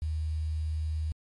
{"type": "tone with quantisation", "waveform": "sine", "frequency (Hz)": 78.2, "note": "D#2", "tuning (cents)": 9, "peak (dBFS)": -28, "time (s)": [0.02, 1.12], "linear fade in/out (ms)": 0, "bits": 9, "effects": ["MP3 48 kbps"]}